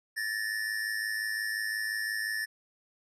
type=tone pair together; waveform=square; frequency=1746.3 / 1852 Hz; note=A6 / A#6; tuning=-14 / -12 cents; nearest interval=minor second; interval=102 cents; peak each=-33 / -36 dBFS; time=0.16-2.46 s; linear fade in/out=20 ms; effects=resampled to 32000 Hz